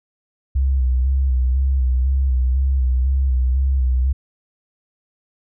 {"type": "tone with vibrato", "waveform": "sine", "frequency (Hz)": 65, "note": "C2", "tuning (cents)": -11, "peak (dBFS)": -14, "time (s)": [0.55, 4.13], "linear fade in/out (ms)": 10, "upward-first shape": "square", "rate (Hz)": 2, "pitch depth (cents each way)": 48, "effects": []}